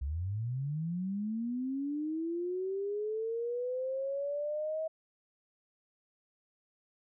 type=linear sweep; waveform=sine; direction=up; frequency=64.2 to 642 Hz; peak=-32 dBFS; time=0.01-4.88 s; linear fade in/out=10 ms; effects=none